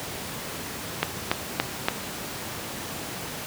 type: click train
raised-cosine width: 0.3 ms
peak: -4 dBFS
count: 4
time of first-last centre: 1.03-1.885 s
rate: 3.51 Hz
effects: pink hiss -34 dBFS RMS until 3.46 s + high-pass 100 Hz 12 dB/octave